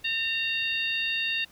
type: harmonic tone with a mistuned harmonic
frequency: 921 Hz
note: A#5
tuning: 21 cents flat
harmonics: 2 / 3 / 4 / 5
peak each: -33 / -28 / -31 / -41 dBFS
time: 0.04-1.45 s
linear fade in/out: 10 ms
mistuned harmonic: 2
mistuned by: -27 cents
effects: pink hiss -56 dBFS RMS until 1.51 s